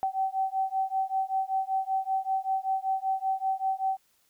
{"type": "beating tone pair", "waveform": "sine", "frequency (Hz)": [765, 770.2], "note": ["G5", "G5"], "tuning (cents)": [-42, -31], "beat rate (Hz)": 5.2, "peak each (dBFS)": [-29, -29], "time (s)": [0.03, 3.97], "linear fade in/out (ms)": 0, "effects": ["white hiss -68 dBFS RMS until 4.29 s"]}